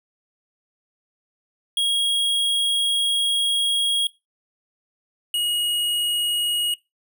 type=tone pair in turn; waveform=square; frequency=3290 / 2889 Hz; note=G#7 / F#7; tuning=-17 / -42 cents; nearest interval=major second; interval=225 cents; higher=first; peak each=-19 / -21 dBFS; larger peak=first; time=1.77-4.07 / 5.34-6.74 s; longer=first; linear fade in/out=2 ms; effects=noise-tail reverb RT60 0.2 s tail -19 dB re dry